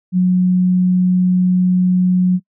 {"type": "tone", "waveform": "sine", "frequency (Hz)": 182.2, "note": "F#3", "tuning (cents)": -26, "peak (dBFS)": -10, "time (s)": [0.12, 2.4], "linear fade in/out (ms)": 50, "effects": ["noise-tail reverb RT60 0.1 s tail -26 dB re dry"]}